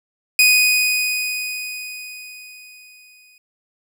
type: tone with exponential decay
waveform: sawtooth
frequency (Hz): 2489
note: D#7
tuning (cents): 0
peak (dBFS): -6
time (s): 0.39-3.38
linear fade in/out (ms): 2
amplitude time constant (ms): 650
effects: none